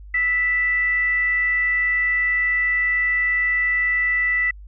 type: tone with frequency modulation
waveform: sine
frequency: 1975.5 Hz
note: B6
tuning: in tune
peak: -17 dBFS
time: 0.14-4.51 s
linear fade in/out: 5 ms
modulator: 668 Hz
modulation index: 0.21
effects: added 50 Hz sine -37 dBFS peak until 4.67 s